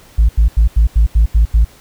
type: tone bursts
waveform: sine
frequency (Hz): 55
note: A1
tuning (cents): 0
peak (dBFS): -4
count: 8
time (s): 0.18-1.648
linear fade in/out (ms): 10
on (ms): 110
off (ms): 84
effects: tanh soft clip ceiling -4 dBFS + pink hiss -44 dBFS RMS until 1.8 s